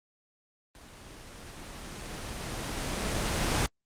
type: noise with level ramp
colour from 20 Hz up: pink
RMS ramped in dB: -50 to -26 dBFS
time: 0.75-3.66 s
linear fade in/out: 0 ms
effects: low-pass 9000 Hz 12 dB/octave + Opus 24 kbps